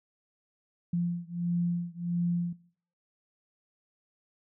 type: beating tone pair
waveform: sine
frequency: 172.6 / 174.1 Hz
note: F3 / F3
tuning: -20 / -5 cents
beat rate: 1.5 Hz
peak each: -31 dBFS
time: 0.93-2.53 s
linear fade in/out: 5 ms
effects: noise-tail reverb RT60 0.5 s tail -19 dB re dry